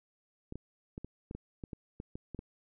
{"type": "clicks", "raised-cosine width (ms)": 3, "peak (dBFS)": -28, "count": 12, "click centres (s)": [0.524, 0.556, 0.979, 1.046, 1.311, 1.35, 1.638, 1.732, 2.001, 2.155, 2.347, 2.391], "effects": []}